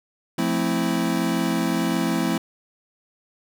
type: chord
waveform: square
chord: F major seventh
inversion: none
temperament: equal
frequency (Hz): 174.61 / 220 / 261.6 / 329.6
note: F3 / A3 / C4 / E4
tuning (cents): 0 / 0 / 0 / 0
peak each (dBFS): -27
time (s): 0.38-2.38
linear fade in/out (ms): 5
effects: none